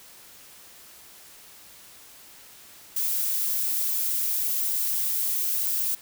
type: noise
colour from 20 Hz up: violet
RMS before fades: -26 dBFS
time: 2.96-5.95 s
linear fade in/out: 5 ms
effects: white hiss -49 dBFS RMS until 6.01 s